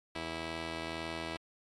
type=tone pair together; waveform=5% pulse; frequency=81.9 / 327.6 Hz; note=E2 / E4; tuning=-11 / -11 cents; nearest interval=2 octaves; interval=2400 cents; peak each=-29 / -29 dBFS; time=0.15-1.37 s; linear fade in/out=5 ms; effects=low-pass 6000 Hz 12 dB/octave + MP3 96 kbps